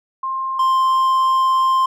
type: tone pair in turn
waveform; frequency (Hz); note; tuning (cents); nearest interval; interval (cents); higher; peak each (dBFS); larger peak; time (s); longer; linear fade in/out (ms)
sine / triangle; 1058 / 1049.5; C6 / C6; +19 / +5; unison; 14; first; -20 / -11; second; 0.23-0.59 / 0.59-1.86; second; 5
effects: none